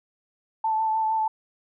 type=tone with vibrato; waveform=sine; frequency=880 Hz; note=A5; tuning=in tune; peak=-21 dBFS; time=0.64-1.28 s; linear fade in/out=5 ms; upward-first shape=sine; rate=6.5 Hz; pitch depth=19 cents each way; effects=none